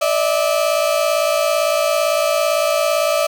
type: tone pair together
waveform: 35% pulse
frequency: 590 / 647.8 Hz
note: D5 / E5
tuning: +8 / -30 cents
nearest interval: major second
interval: 162 cents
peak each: -16 dBFS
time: 0.01-3.27 s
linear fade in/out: 10 ms
effects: 8-bit